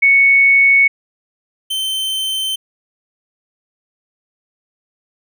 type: tone pair in turn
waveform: sine / 45% pulse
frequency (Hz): 2217 / 3094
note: C#7 / G7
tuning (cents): 0 / -23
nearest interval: tritone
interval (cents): 577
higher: second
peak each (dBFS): -7 / -17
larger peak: first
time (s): 0.02-0.88 / 1.7-2.56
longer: neither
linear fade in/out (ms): 10
effects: none